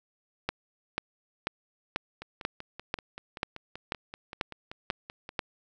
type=two click trains; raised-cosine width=0.3 ms; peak=-24 / -12 dBFS; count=17 / 11; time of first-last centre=2.22-5.291 / 0.49-5.392 s; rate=5.21 / 2.04 Hz; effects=none